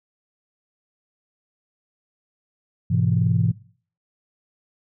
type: tone cluster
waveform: sine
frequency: 104.4 / 126.3 / 167.1 Hz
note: G#2 / B2 / E3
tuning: +10 / +39 / +24 cents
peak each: -21 dBFS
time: 2.9-3.52 s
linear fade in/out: 10 ms
effects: noise-tail reverb RT60 0.5 s tail -21 dB re dry + tanh soft clip ceiling -7 dBFS